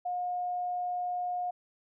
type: tone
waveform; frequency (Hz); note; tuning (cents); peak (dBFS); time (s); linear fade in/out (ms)
sine; 717; F5; +45; -30; 0.05-1.51; 10
effects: none